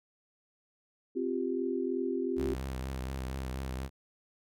sine chord, C suspended fourth, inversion none, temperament equal, 261.6 / 349.2 / 392 Hz, C4 / F4 / G4, 0 / 0 / 0 cents, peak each -34 dBFS, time 1.15-2.55 s, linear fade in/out 20 ms
sawtooth tone with vibrato, 65.5 Hz, C2, 2 cents sharp, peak -31 dBFS, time 2.36-3.9 s, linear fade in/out 50 ms, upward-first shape triangle, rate 4.2 Hz, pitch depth 57 cents each way
effects none

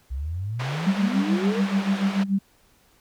sine exponential sweep, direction up, 61.74 to 493.9 Hz, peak -26 dBFS, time 0.1-1.62 s, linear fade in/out 20 ms
pink band-pass noise, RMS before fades -34 dBFS, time 0.59-2.24 s, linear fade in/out 10 ms, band 460 to 3200 Hz, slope 12 dB/octave
sine tone with tremolo, 196 Hz, G3, in tune, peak -17 dBFS, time 0.86-2.39 s, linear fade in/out 10 ms, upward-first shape sine, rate 6.9 Hz, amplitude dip 80%
effects pink hiss -60 dBFS RMS until 3 s

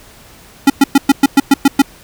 square tone bursts, 277.2 Hz, C#4, in tune, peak -4 dBFS, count 9, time 0.67-1.82 s, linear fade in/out 5 ms, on 30 ms, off 110 ms, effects pink hiss -41 dBFS RMS until 2.03 s

